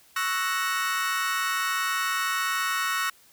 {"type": "chord", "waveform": "35% pulse", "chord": "F# dominant seventh", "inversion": "second", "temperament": "equal", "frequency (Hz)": [1108.7, 1318.5, 1480, 1864.7], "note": ["C#6", "E6", "F#6", "A#6"], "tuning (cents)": [0, 0, 0, 0], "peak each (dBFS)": -29, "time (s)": [0.16, 3.1], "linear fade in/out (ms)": 5, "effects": ["white hiss -57 dBFS RMS until 3.32 s"]}